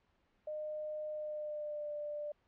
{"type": "tone with pitch glide", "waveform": "sine", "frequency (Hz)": [610, 592.6], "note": ["D#5", "D5"], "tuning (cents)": [-34, 15], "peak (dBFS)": -38, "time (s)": [0.47, 2.32], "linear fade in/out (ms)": 5, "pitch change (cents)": -51, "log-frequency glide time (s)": [1.1, 1.92], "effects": ["pink hiss -75 dBFS RMS until 2.47 s", "low-pass 3000 Hz 12 dB/octave"]}